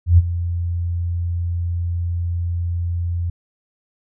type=tone with ADSR envelope; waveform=sine; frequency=86.3 Hz; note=F2; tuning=20 cents flat; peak=-5 dBFS; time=0.06-3.3 s; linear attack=120 ms; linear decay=32 ms; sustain=-14 dB; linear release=5 ms; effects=none